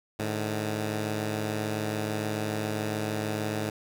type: tone pair together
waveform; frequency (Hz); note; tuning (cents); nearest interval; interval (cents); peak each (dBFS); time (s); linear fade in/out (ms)
10% pulse; 106.91 / 151.2; A2 / D#3; -49 / -49; tritone; 600; -21 / -29; 0.19-3.7; 5
effects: none